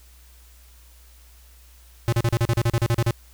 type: tone bursts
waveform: square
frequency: 117.1 Hz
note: A#2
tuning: 8 cents sharp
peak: -18 dBFS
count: 13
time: 2.08-3.108 s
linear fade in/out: 0 ms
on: 44 ms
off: 38 ms
effects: added 60 Hz sine -48 dBFS peak until 3.33 s + white hiss -55 dBFS RMS until 3.33 s